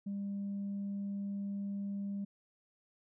sine tone, 199.8 Hz, G3, 33 cents sharp, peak -34 dBFS, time 0.06-2.25 s, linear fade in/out 10 ms, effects tanh soft clip ceiling -33 dBFS

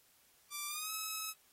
5% pulse tone with pitch glide, 1174.7 to 1288.4 Hz, D6 to E6, 0 to -40 cents, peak -28 dBFS, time 0.5-1.34 s, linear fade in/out 50 ms, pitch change +160 cents, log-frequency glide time 0.67-0.91 s, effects white hiss -68 dBFS RMS until 1.52 s + AAC 48 kbps

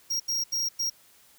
square tone bursts at uneven times, 5610 Hz, F8, 7 cents sharp, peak -26 dBFS, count 4, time 0.1-0.2 / 0.28-0.44 / 0.52-0.69 / 0.79-0.9 s, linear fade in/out 10 ms, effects white hiss -58 dBFS RMS until 1.38 s

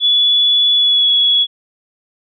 sine tone with pitch glide, 3423 to 3368 Hz, A7 to G#7, -48 to +24 cents, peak -9 dBFS, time 0-1.47 s, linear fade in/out 50 ms, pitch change -28 cents, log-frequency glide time 0.75-1.1 s, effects none

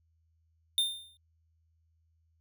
square tone with exponential decay, 3619 Hz, A7, 48 cents sharp, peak -23 dBFS, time 0.78-1.17 s, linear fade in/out 1 ms, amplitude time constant 83 ms, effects added 81 Hz sine -68 dBFS peak until 2.4 s

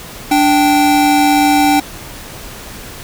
square tone pair together, 292.4 / 779.9 Hz, D4 / G5, -7 / -9 cents, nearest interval octave + perfect fourth, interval 1698 cents, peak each -12 dBFS, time 0.31-1.8 s, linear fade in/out 5 ms, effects pink hiss -31 dBFS RMS until 3.03 s

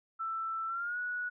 sine tone with pitch glide, 1329 to 1466.1 Hz, E6 to F#6, +14 to -16 cents, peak -33 dBFS, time 0.19-1.3 s, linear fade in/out 20 ms, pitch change +170 cents, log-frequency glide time 0.67-0.98 s, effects none

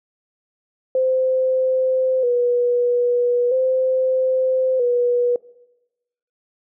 sine tone with vibrato, 502 Hz, B4, 28 cents sharp, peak -15 dBFS, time 0.95-5.36 s, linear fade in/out 2 ms, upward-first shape square, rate 0.39 Hz, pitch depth 55 cents each way, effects noise-tail reverb RT60 1.0 s tail -21 dB re dry

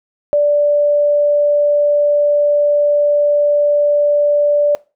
sine tone, 585 Hz, D5, 7 cents flat, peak -9 dBFS, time 0.33-4.75 s, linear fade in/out 0 ms, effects noise-tail reverb RT60 0.3 s tail -22 dB re dry

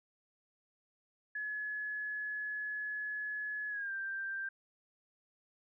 sine tone with pitch glide, 1700 to 1577 Hz, G#6 to G6, +40 to +10 cents, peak -36 dBFS, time 1.35-4.49 s, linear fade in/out 5 ms, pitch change -130 cents, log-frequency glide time 3.69-3.92 s, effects none

